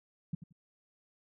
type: tone with echo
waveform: sine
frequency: 164.81 Hz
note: E3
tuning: in tune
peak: -30 dBFS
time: 0.33-0.35 s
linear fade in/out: 5 ms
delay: 88 ms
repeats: 2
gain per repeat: -13 dB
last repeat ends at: 0.526 s
effects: none